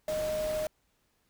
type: tone in noise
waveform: sine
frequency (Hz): 618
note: D#5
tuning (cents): -12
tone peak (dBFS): -29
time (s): 0.08-0.67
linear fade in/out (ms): 2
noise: pink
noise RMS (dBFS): -41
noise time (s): 0.08-0.67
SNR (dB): +9
effects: pink hiss -73 dBFS RMS until 1.29 s